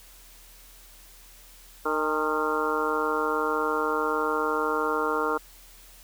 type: harmonic tone with a mistuned harmonic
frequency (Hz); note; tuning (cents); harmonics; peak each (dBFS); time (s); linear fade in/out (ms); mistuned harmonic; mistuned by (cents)
153.6; D#3; -22; 2 / 3 / 4 / 5 / 6 / 7 / 8 / 9; -33 / -28 / -37 / -37 / -33 / -32 / -32 / -30; 1.85-5.38; 10; 5; +82
effects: added 40 Hz sine -52 dBFS peak until 6.03 s + white hiss -52 dBFS RMS until 6.03 s